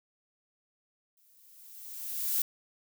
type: noise with exponential growth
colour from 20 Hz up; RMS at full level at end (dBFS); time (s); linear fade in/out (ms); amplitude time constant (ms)
violet; -27; 1.17-2.42; 2; 270
effects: none